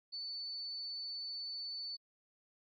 sine tone, 4492 Hz, C#8, 22 cents sharp, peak -40 dBFS, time 0.12-1.97 s, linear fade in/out 20 ms, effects AAC 48 kbps

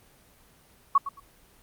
sine tone with echo, 1115 Hz, C#6, 10 cents sharp, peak -15 dBFS, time 0.95-0.98 s, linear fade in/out 5 ms, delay 110 ms, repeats 2, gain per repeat -14 dB, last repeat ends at 1.2 s, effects pink hiss -58 dBFS RMS until 1.62 s + Opus 24 kbps

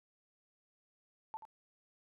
sine tone with echo, 880 Hz, A5, in tune, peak -39 dBFS, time 1.34-1.37 s, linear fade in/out 0 ms, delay 82 ms, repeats 1, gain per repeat -10 dB, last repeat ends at 1.452 s, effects none

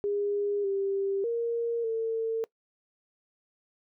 sine tone with pitch steps, 407.7 / 393.2 / 466.7 / 450.3 Hz, G#4 / G4 / A#4 / A4, -32 / +5 / +2 / +40 cents, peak -26 dBFS, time 0.04-2.44 s, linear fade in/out 0 ms, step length 600 ms, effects noise-tail reverb RT60 0.1 s tail -22 dB re dry

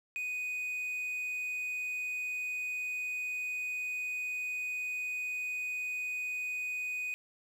triangle tone with quantisation, 2489 Hz, D#7, in tune, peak -32 dBFS, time 0.16-7.14 s, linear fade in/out 0 ms, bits 10, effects none

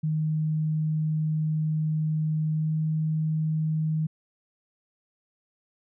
sine tone with pitch glide, 155.56 to 156.73 Hz, D#3 to D#3, 0 to +13 cents, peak -23 dBFS, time 0.03-4.07 s, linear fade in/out 10 ms, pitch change +13 cents, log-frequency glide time 2.53-2.74 s, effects none

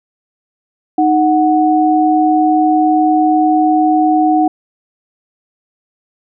sine tone pair together, 310.4 / 739 Hz, D#4 / F#5, -4 / -2 cents, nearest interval octave + minor third, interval 1502 cents, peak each -11 dBFS, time 0.98-4.48 s, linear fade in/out 5 ms, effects none

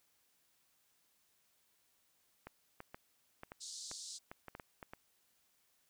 clicks, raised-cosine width 0.5 ms, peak -32 dBFS, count 12, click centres 2.47 / 2.804 / 2.945 / 3.434 / 3.519 / 3.914 / 4.315 / 4.483 / 4.551 / 4.598 / 4.828 / 4.935 s
pink band-pass noise, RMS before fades -48 dBFS, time 3.6-4.19 s, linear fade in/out 20 ms, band 4000 to 8600 Hz, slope 48 dB/octave
effects white hiss -75 dBFS RMS until 5.89 s

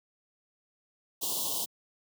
white band-stop noise, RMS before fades -32 dBFS, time 1.21-1.66 s, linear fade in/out 20 ms, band 1100 to 2900 Hz, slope 96 dB/octave, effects high-pass 150 Hz 12 dB/octave

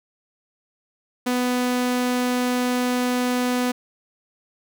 sawtooth tone, 248.4 Hz, B3, 10 cents sharp, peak -16 dBFS, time 1.26-3.72 s, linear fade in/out 10 ms, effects none

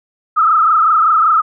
sine tone with frequency modulation, 1282 Hz, E6, 49 cents flat, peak -8 dBFS, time 0.36-1.42 s, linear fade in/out 20 ms, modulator 25.3 Hz, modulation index 2.5, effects none

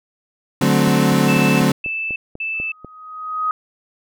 35% pulse chord, D dominant seventh, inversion none, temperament equal with one note detuned, 146.83 / 185 / 218.2 / 261.6 Hz, D3 / F#3 / A3 / C4, 0 / 0 / -14 / 0 cents, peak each -17 dBFS, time 0.61-1.72 s, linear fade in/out 5 ms
click train, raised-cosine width 2 ms, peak -20 dBFS, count 10, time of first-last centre 0.63-2.847 s, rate 4.06 Hz
sine tone bursts, 2637 Hz, E7, in tune, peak -21 dBFS, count 3, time 1.28-2.72 s, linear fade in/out 5 ms, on 320 ms, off 240 ms
sine tone with exponential growth, 1255 Hz, D#6, 15 cents sharp, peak -15 dBFS, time 2.54-3.51 s, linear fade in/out 1 ms, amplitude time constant 210 ms
effects none

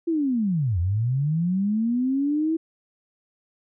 sine linear two-way sweep, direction down then up, 343 to 82.41 to 328.3 Hz, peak -20 dBFS, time 0.07-2.57 s, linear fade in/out 10 ms, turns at 0.79 s, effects none

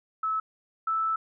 sine tone pair in turn, 1300 / 1315.9 Hz, E6 / E6, -24 / -3 cents, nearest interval unison, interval 21 cents, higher second, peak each -25 / -24 dBFS, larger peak second, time 0.23-0.4 / 0.87-1.16 s, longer second, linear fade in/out 5 ms, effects none

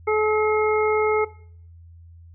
harmonic tone, 429 Hz, A4, 44 cents flat, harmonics 1 / 2 / 3 / 5, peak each -19 / -27 / -27 / -28 dBFS, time 0.07-1.25 s, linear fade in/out 10 ms, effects noise-tail reverb RT60 0.6 s tail -19 dB re dry + added 84 Hz sine -43 dBFS peak until 2.34 s

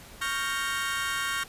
30% pulse chord, G half-diminished seventh, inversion second, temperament equal with one note detuned, 1108.7 / 1396.9 / 1568 / 1859.3 Hz, Db6 / F6 / G6 / Bb6, 0 / 0 / 0 / -5 cents, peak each -31 dBFS, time 0.21-1.44 s, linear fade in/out 10 ms, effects pink hiss -48 dBFS RMS until 1.48 s + resampled to 32000 Hz

